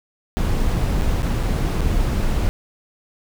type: noise with dropouts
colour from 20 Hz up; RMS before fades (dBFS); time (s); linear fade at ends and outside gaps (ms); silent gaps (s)
brown; -19; 0.37-2.49; 0; 1.012-1.02 / 1.221-1.23 / 1.431-1.435 / 1.807-1.815
effects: none